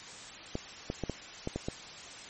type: clicks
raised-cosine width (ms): 2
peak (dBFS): -19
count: 7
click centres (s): 0.554 / 0.901 / 1.037 / 1.097 / 1.474 / 1.56 / 1.685
effects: white hiss -46 dBFS RMS until 2.29 s + MP3 32 kbps